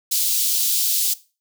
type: high-pass noise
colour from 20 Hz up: white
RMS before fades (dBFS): -20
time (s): 0.11-1.14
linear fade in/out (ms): 10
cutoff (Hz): 3500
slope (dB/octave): 24
effects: noise-tail reverb RT60 0.3 s tail -17 dB re dry